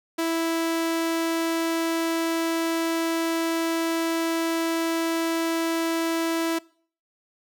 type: tone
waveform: sawtooth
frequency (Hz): 329.6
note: E4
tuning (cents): 0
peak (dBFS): -19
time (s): 0.18-6.59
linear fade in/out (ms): 10
effects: noise-tail reverb RT60 0.5 s tail -23 dB re dry